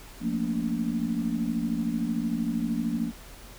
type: chord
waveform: sine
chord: Bb major seventh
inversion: second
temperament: equal with one note detuned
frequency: 174.61 / 220 / 233.1 / 287 Hz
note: F3 / A3 / Bb3 / D4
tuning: 0 / 0 / 0 / -40 cents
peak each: -33 / -32 / -28 / -33 dBFS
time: 0.2-3.12 s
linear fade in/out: 50 ms
effects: added 43 Hz sine -48 dBFS peak until 3.58 s + pink hiss -48 dBFS RMS until 3.58 s